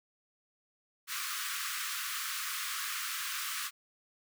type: high-pass noise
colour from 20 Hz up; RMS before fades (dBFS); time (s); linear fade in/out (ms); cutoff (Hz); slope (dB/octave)
pink; -37; 1.07-3.71; 50; 1100; 96
effects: none